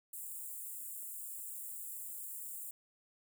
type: high-pass noise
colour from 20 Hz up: white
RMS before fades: -45 dBFS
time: 0.13-2.71 s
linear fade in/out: 5 ms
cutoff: 7300 Hz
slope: 96 dB/octave
effects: none